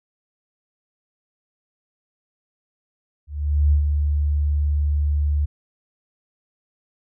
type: tone with ADSR envelope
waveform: sine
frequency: 73.42 Hz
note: D2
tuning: in tune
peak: -12 dBFS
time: 3.27-5.46 s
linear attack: 450 ms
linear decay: 100 ms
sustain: -5 dB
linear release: 14 ms
effects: none